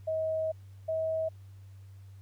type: tone pair in turn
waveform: sine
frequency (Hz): 636 / 640.8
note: D#5 / E5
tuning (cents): +38 / -49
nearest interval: unison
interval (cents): 13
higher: second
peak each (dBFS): -28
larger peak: neither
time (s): 0.07-0.52 / 0.88-1.29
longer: first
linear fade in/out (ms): 10
effects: added 97 Hz sine -47 dBFS peak until 2.21 s + pink hiss -68 dBFS RMS until 2.21 s